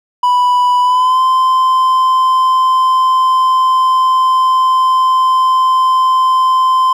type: tone with pitch glide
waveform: triangle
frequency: 987.8 to 1035.1 Hz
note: B5 to C6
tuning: 0 to -19 cents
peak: -6 dBFS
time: 0.23-6.93 s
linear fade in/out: 5 ms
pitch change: +81 cents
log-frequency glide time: 0.81-1.21 s
effects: none